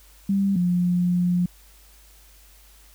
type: tone pair in turn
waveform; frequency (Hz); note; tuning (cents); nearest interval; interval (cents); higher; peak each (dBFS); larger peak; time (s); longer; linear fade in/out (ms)
sine; 197 / 177.42; G3 / F3; +9 / +28; major second; 181; first; -18; neither; 0.29-0.56 / 0.56-1.46; second; 5
effects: added 50 Hz sine -51 dBFS peak until 2.94 s + white hiss -54 dBFS RMS until 2.94 s